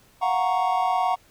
triangle chord, Gb major seventh, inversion third, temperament equal with one note detuned, 701.3 / 740 / 932.3 / 1108.7 Hz, F5 / Gb5 / Bb5 / Db6, +7 / 0 / 0 / 0 cents, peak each -27 / -21 / -24 / -26 dBFS, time 0.21-1.16 s, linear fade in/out 20 ms, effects pink hiss -57 dBFS RMS until 1.3 s

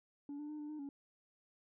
sine tone with pitch steps, 286.3 / 296.2 / 302.5 / 296.6 / 304.3 / 280.7 Hz, D4 / D4 / D#4 / D4 / D#4 / C#4, -44 / +15 / -49 / +17 / -38 / +22 cents, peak -40 dBFS, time 0.29-0.89 s, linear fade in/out 2 ms, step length 100 ms, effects tanh soft clip ceiling -41 dBFS

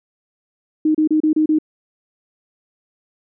sine tone bursts, 310 Hz, D#4, 6 cents flat, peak -12 dBFS, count 6, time 0.85-1.587 s, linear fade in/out 5 ms, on 97 ms, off 31 ms, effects none

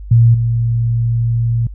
sine tone with level steps, 116.54 Hz, A#2, in tune, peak -5 / -12 dBFS, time 0.11-1.67 s, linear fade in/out 5 ms, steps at 0.34 s, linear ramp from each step 5 ms, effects added 50 Hz sine -27 dBFS peak until 1.74 s

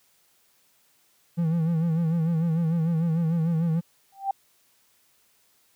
triangle tone with vibrato, 164.81 Hz, E3, in tune, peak -19 dBFS, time 1.37-3.81 s, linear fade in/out 20 ms, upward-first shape sine, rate 6.7 Hz, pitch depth 74 cents each way
sine tone with exponential growth, 784 Hz, G5, in tune, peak -19 dBFS, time 4.12-4.31 s, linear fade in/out 5 ms, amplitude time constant 40 ms
effects white hiss -64 dBFS RMS until 5.75 s + high-pass 60 Hz 12 dB/octave

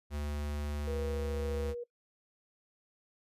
square tone, 73.42 Hz, D2, in tune, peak -35 dBFS, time 0.1-1.75 s, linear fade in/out 50 ms
sine tone with tremolo, 479.5 Hz, A#4, 49 cents sharp, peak -35 dBFS, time 0.87-1.84 s, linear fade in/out 10 ms, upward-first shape triangle, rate 1.8 Hz, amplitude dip 25%
effects noise-tail reverb RT60 0.1 s tail -21 dB re dry + resampled to 32000 Hz

